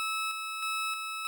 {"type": "tone with tremolo", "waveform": "20% pulse", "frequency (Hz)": 1300, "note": "E6", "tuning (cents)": -24, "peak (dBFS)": -25, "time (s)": [0, 1.27], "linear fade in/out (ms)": 0, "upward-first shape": "square", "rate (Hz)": 1.6, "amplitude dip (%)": 40, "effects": []}